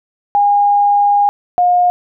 sine tone pair in turn, 815 / 713.8 Hz, G#5 / F5, -33 / +38 cents, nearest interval major second, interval 229 cents, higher first, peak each -8 dBFS, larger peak neither, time 0.35-1.29 / 1.58-1.9 s, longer first, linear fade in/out 0 ms, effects none

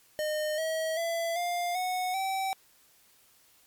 square tone with pitch steps, 611 / 639.9 / 670.2 / 701.9 / 735 / 769.8 Hz, D#5 / D#5 / E5 / F5 / F#5 / G5, -32 / +48 / +29 / +9 / -12 / -32 cents, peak -29 dBFS, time 0.19-2.53 s, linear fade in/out 0 ms, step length 390 ms, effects white hiss -62 dBFS RMS until 3.66 s + MP3 96 kbps

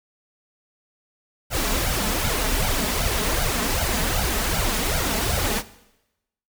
pink noise with flanger, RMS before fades -23 dBFS, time 1.5-5.63 s, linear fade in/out 50 ms, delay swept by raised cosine 1.3 to 4.7 ms, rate 2.6 Hz, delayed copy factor +0.8, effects noise-tail reverb RT60 0.9 s tail -17 dB re dry

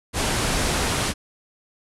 pink low-pass noise, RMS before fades -23 dBFS, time 0.13-1.14 s, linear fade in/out 50 ms, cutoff 11000 Hz, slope 48 dB/octave, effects none

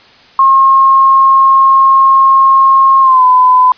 sine tone with pitch glide, 1075 to 1008.8 Hz, C6 to B5, +47 to +36 cents, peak -3 dBFS, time 0.39-3.72 s, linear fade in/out 2 ms, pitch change -111 cents, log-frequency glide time 3.01-3.24 s, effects white hiss -41 dBFS RMS until 3.77 s + resampled to 11025 Hz

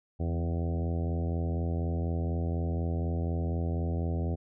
harmonic tone with a mistuned harmonic, 84.1 Hz, E2, 35 cents sharp, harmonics 1 / 2 / 3 / 4 / 5 / 6 / 7 / 8 / 9, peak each -29 / -35 / -39 / -41 / -43 / -45 / -46 / -47 / -48 dBFS, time 0.19-4.36 s, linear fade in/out 20 ms, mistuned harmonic 2, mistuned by -27 cents, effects none

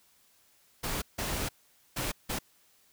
pink noise bursts at uneven times, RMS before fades -33 dBFS, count 4, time 0.83-1.02 / 1.18-1.49 / 1.96-2.12 / 2.29-2.39 s, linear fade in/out 10 ms, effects white hiss -65 dBFS RMS until 2.92 s

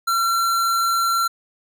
square tone, 1361 Hz, F6, 45 cents flat, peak -18 dBFS, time 0.07-1.28 s, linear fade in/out 10 ms, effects none

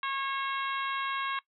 harmonic tone, 545 Hz, C#5, 29 cents flat, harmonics 2 / 3 / 4 / 5 / 6 / 7, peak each -33 / -37 / -39 / -41 / -43 / -44 dBFS, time 0.03-1.39 s, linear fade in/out 2 ms, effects noise-tail reverb RT60 0.1 s tail -19 dB re dry

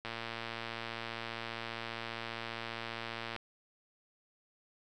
click train, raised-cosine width 0.3 ms, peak -23 dBFS, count 382, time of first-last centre 0.05-3.363 s, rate 115 Hz, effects none

